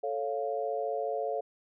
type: chord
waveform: sine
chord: A augmented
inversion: none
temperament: equal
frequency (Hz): 440 / 554.4 / 698.5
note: A4 / C#5 / E#5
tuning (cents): 0 / 0 / 0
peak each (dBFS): -34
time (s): 0.03-1.41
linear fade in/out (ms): 10
effects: none